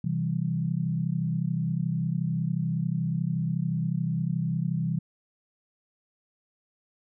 sine chord, C major, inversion none, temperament equal, 130.81 / 164.81 / 196 Hz, C3 / E3 / G3, 0 / 0 / 0 cents, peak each -30 / -27 / -33 dBFS, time 0.04-4.99 s, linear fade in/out 5 ms, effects none

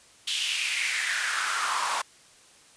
pink noise with high-pass filter sweep, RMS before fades -28 dBFS, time 0.27-2.02 s, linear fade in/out 10 ms, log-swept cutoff 3300 to 920 Hz, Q 4.3, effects white hiss -55 dBFS RMS until 2.76 s + resampled to 22050 Hz

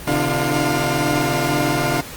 20% pulse tone cluster, 129.7 / 149.9 / 297.8 / 342 / 712 Hz, C3 / D3 / D4 / F4 / F5, -15 / +36 / +24 / -36 / +33 cents, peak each -19 dBFS, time 0.07-2.01 s, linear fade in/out 5 ms, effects pink hiss -34 dBFS RMS until 2.16 s + Opus 24 kbps

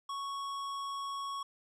sine tone with hard clipping, 1108.7 Hz, C#6, in tune, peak -38 dBFS, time 0.09-1.43 s, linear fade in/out 5 ms, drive 13 dB, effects none

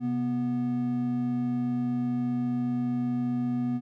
triangle tone pair together, 129.52 / 244.5 Hz, C3 / B3, -17 / -17 cents, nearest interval major seventh, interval 1100 cents, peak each -32 / -24 dBFS, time 0-3.81 s, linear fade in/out 50 ms, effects none

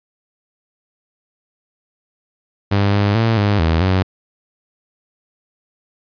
sawtooth tone with pitch steps, 100.3 / 101.9 / 113.3 / 102.4 / 81.2 / 93.7 Hz, G2 / G#2 / A#2 / G#2 / E2 / F#2, +40 / -32 / -49 / -24 / -26 / +22 cents, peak -9 dBFS, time 2.71-4.03 s, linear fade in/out 10 ms, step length 220 ms, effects resampled to 11025 Hz

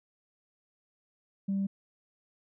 sine tone, 196 Hz, G3, in tune, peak -26 dBFS, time 1.48-1.67 s, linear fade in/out 10 ms, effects tanh soft clip ceiling -24 dBFS

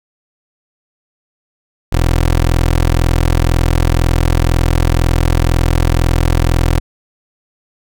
20% pulse tone, 42 Hz, E1, 33 cents sharp, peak -5 dBFS, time 1.92-6.8 s, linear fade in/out 10 ms, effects none

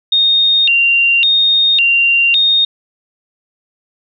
sine tone with vibrato, 3200 Hz, G7, 35 cents sharp, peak -8 dBFS, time 0.12-2.65 s, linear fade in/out 5 ms, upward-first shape square, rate 0.9 Hz, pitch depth 250 cents each way, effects none

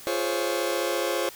sawtooth chord, Db major seventh, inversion first, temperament just, 346.5 / 415.8 / 519.7 / 554.4 Hz, F4 / Ab4 / C5 / Db5, -14 / +2 / -12 / 0 cents, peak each -26 / -28 / -25 / -26 dBFS, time 0.07-1.29 s, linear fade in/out 0 ms, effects white hiss -45 dBFS RMS until 1.35 s

